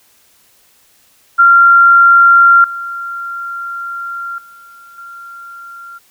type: tone with level steps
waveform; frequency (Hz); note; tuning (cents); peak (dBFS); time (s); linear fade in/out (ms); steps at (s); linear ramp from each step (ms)
sine; 1382; F6; -19; -3 / -20 / -36 / -29; 1.38-5.99; 20; 2.64 / 4.38 / 4.98; 2
effects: white hiss -51 dBFS RMS until 6.1 s